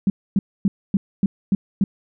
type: tone bursts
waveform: sine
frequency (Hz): 196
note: G3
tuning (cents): 0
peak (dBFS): -13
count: 7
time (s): 0.07-1.84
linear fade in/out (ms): 2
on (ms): 30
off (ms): 260
effects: none